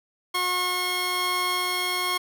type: tone pair together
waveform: 15% pulse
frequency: 361.7 / 1084 Hz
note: F#4 / C#6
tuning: -39 / -39 cents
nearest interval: octave + perfect fifth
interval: 1900 cents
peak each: -25 / -18 dBFS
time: 0.34-2.18 s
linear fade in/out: 10 ms
effects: none